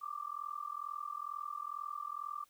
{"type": "tone with amplitude modulation", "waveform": "sine", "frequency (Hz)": 1178, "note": "D6", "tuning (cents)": 5, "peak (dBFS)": -35, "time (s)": [0.01, 2.45], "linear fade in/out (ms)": 20, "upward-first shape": "sine", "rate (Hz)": 42.2, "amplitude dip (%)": 95, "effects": ["white hiss -70 dBFS RMS until 2.49 s"]}